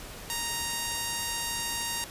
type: tone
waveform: 5% pulse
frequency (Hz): 932.3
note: A#5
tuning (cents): 0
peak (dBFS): -18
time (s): 0.3-2.04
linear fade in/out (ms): 0
effects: pink hiss -43 dBFS RMS until 2.1 s + resampled to 32000 Hz